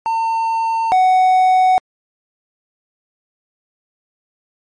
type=tone pair in turn; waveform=triangle; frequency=905 / 744.3 Hz; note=A5 / F#5; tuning=+48 / +10 cents; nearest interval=minor third; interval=338 cents; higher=first; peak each=-13 / -7 dBFS; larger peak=second; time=0.06-0.92 / 0.92-1.78 s; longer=neither; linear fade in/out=0 ms; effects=MP3 48 kbps